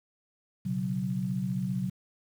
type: chord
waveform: sine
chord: B suspended second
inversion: none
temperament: equal with one note detuned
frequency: 123.47 / 138.59 / 186.28 Hz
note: B2 / C#3 / F#3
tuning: 0 / 0 / +12 cents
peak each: -35 / -34 / -30 dBFS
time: 0.65-1.9 s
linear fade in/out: 10 ms
effects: 9-bit